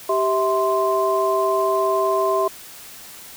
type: tone cluster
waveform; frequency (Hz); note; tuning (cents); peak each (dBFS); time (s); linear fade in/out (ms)
sine; 389.8 / 650 / 1043; G4 / E5 / C6; -10 / -24 / -6; -21; 0.09-2.48; 5
effects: white hiss -40 dBFS RMS until 3.36 s